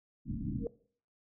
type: low-pass noise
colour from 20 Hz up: white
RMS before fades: -37 dBFS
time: 0.25-0.68 s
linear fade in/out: 50 ms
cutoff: 300 Hz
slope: 96 dB/octave
type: tone with exponential growth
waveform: sine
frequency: 466.2 Hz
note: A#4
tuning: in tune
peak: -28 dBFS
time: 0.58-0.67 s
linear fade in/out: 2 ms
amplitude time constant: 18 ms
effects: noise-tail reverb RT60 0.5 s tail -20 dB re dry